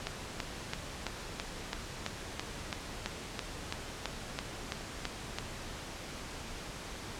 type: click train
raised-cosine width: 0.2 ms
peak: -16 dBFS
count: 17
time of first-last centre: 0.07-5.386 s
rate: 3.01 Hz
effects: pink hiss -43 dBFS RMS until 7.19 s + low-pass 8000 Hz 12 dB/octave